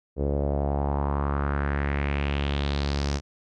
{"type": "tone with low-pass filter sweep", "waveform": "sawtooth", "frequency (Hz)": 70.9, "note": "C#2", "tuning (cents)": 40, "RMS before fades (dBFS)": -26, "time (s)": [0.16, 3.21], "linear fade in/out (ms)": 50, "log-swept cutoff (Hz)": [460, 5900], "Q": 3.1, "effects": []}